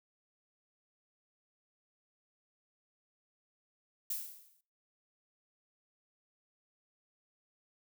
violet noise with exponential decay, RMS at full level -34 dBFS, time 4.1-4.61 s, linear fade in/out 5 ms, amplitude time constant 110 ms, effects noise-tail reverb RT60 0.5 s tail -24 dB re dry

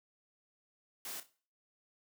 white noise with echo, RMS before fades -43 dBFS, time 1.05-1.2 s, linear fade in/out 2 ms, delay 31 ms, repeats 3, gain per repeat -12 dB, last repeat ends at 1.293 s, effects noise-tail reverb RT60 0.4 s tail -17 dB re dry + high-pass 200 Hz 12 dB/octave

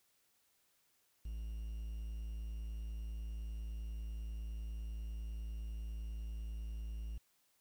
triangle tone with quantisation, 55 Hz, A1, in tune, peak -38 dBFS, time 1.25-7.18 s, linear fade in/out 5 ms, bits 11, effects white hiss -75 dBFS RMS until 7.6 s

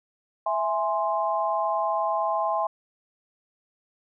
sine chord, E augmented, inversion none, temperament equal, 659.3 / 830.6 / 1046.5 Hz, E5 / G#5 / B#5, 0 / 0 / 0 cents, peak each -27 dBFS, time 0.46-2.67 s, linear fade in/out 5 ms, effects none

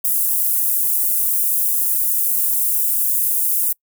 pink high-pass noise, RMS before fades -18 dBFS, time 0.04-3.73 s, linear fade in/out 10 ms, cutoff 11000 Hz, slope 24 dB/octave, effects noise-tail reverb RT60 0.1 s tail -26 dB re dry

